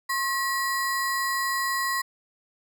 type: ring-modulated tone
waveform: square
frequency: 1500 Hz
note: F#6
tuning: 23 cents sharp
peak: -22 dBFS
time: 0.09-2.02 s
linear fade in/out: 10 ms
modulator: 426 Hz
effects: none